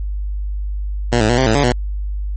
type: tone with pitch steps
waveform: 10% pulse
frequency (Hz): 120 / 107.9 / 121.2 / 130.9 / 110.2 / 142.6 / 122.6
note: B2 / A2 / B2 / C3 / A2 / C#3 / B2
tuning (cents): -49 / -33 / -32 / +1 / +3 / +49 / -12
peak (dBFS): -4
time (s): 1.12-1.722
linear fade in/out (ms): 5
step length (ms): 86
effects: added 50 Hz sine -19 dBFS peak until 2.36 s + MP3 32 kbps